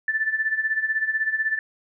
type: tone with tremolo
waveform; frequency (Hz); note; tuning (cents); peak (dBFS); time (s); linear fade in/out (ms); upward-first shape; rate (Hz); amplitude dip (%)
sine; 1760; A6; 0; -18; 0.08-1.59; 2; sine; 16; 75
effects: none